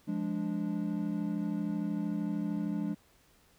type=chord; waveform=triangle; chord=D diminished; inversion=first; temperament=equal with one note detuned; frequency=174.61 / 207.7 / 292.3 Hz; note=F3 / Ab3 / D4; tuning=0 / 0 / -8 cents; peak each=-34 / -32 / -34 dBFS; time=0.07-2.95 s; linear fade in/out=20 ms; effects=pink hiss -65 dBFS RMS until 3.58 s